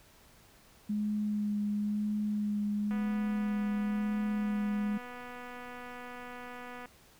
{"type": "tone with vibrato", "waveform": "sine", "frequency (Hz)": 208.6, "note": "G#3", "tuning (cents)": 8, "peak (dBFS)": -29, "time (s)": [0.89, 4.98], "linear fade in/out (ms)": 10, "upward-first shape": "sine", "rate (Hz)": 0.98, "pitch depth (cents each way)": 14}
{"type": "click train", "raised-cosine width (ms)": 0.5, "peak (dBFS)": -31, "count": 972, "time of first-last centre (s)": [2.91, 6.857], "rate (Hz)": 246}
{"effects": ["pink hiss -60 dBFS RMS until 7.19 s"]}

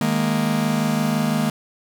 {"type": "chord", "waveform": "45% pulse", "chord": "D# suspended fourth", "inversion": "none", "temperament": "just", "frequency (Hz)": [155.56, 207.4, 233.3], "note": ["D#3", "G#3", "A#3"], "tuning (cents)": [0, -2, 2], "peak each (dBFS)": [-24, -23, -22], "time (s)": [0.01, 1.5], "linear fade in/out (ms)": 2, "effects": []}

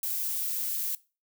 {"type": "noise", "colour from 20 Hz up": "violet", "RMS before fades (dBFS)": -31, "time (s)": [0.03, 0.95], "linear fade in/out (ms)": 2, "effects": ["noise-tail reverb RT60 0.3 s tail -20 dB re dry"]}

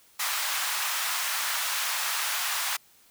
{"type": "high-pass noise", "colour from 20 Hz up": "pink", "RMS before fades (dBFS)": -29, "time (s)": [0.19, 2.77], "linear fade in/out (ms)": 10, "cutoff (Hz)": 950, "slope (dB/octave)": 24, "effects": ["white hiss -59 dBFS RMS until 3.1 s"]}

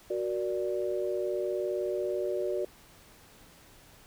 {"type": "chord", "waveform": "sine", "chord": "Gb augmented", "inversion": "none", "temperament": "equal with one note detuned", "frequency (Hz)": [370, 469.4, 587.3], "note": ["Gb4", "Bb4", "D5"], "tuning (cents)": [0, 12, 0], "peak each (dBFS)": [-31, -36, -33], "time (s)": [0.1, 2.65], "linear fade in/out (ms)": 5, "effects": ["pink hiss -56 dBFS RMS until 4.06 s"]}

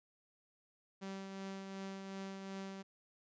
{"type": "tone with tremolo", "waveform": "sawtooth", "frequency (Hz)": 193.7, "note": "G3", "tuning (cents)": -20, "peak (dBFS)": -38, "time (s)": [1.01, 2.83], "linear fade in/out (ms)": 20, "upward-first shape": "triangle", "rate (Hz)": 2.7, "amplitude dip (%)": 40, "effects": ["resampled to 16000 Hz"]}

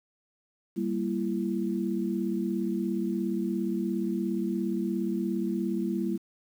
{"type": "chord", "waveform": "sine", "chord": "E diminished", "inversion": "first", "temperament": "equal with one note detuned", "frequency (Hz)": [196, 233.1, 336], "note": ["G3", "Bb3", "E4"], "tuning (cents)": [0, 0, 33], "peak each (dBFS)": [-30, -32, -31], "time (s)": [0.76, 6.18], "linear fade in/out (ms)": 20, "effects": ["9-bit"]}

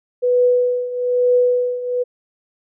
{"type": "tone with tremolo", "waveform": "sine", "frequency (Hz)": 493.9, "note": "B4", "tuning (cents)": 0, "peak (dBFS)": -10, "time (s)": [0.22, 2.04], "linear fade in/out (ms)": 20, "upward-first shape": "triangle", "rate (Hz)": 1.1, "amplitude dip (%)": 80, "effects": []}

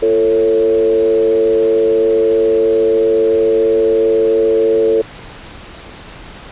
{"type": "tone with frequency modulation", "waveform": "sine", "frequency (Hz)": 446.5, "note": "A4", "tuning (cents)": 25, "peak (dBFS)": -9, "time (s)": [0.02, 5.02], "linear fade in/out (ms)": 10, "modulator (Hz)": 103, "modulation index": 0.71, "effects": ["pink hiss -34 dBFS RMS until 6.51 s", "resampled to 8000 Hz"]}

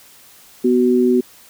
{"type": "tone pair together", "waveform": "sine", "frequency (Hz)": [247.5, 372.9], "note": ["B3", "F#4"], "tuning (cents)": [4, 14], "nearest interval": "perfect fifth", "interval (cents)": 710, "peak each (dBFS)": -14, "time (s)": [0.64, 1.21], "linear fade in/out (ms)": 10, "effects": ["white hiss -46 dBFS RMS until 1.49 s"]}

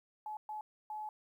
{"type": "tone bursts at uneven times", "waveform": "sine", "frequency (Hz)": 854, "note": "G#5", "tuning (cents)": 48, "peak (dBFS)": -39, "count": 3, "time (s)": [[0.26, 0.37], [0.49, 0.61], [0.9, 1.09]], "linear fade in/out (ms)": 2, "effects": ["12-bit"]}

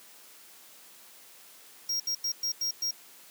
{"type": "tone bursts at uneven times", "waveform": "square", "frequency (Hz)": 5600, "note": "F8", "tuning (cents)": 4, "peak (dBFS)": -28, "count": 6, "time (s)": [[1.89, 2], [2.07, 2.15], [2.24, 2.32], [2.43, 2.52], [2.61, 2.71], [2.82, 2.91]], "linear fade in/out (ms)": 5, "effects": ["white hiss -53 dBFS RMS until 3.3 s", "high-pass 200 Hz 12 dB/octave"]}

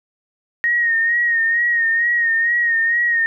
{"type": "tone with vibrato", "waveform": "sine", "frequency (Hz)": 1864.7, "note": "A#6", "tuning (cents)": 0, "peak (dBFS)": -14, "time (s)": [0.64, 3.26], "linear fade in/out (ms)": 0, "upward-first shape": "sine", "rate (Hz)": 2.2, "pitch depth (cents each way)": 45, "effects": []}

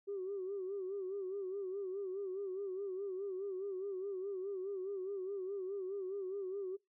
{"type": "tone with vibrato", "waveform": "sine", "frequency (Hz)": 386, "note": "G4", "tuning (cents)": -27, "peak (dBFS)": -37, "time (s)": [0.07, 6.77], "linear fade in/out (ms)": 20, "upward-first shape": "sine", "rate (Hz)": 4.8, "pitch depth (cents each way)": 88, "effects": ["noise-tail reverb RT60 0.2 s tail -24 dB re dry", "tanh soft clip ceiling -33 dBFS"]}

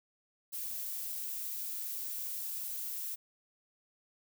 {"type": "noise", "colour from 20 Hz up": "violet", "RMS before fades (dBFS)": -39, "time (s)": [0.52, 3.16], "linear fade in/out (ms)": 20, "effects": []}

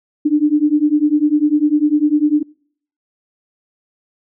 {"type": "beating tone pair", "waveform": "sine", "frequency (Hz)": [293.7, 303.7], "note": ["D4", "D#4"], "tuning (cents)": [0, -42], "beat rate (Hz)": 10, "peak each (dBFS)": -14, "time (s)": [0.25, 2.43], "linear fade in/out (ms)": 10, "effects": ["noise-tail reverb RT60 0.6 s tail -26 dB re dry"]}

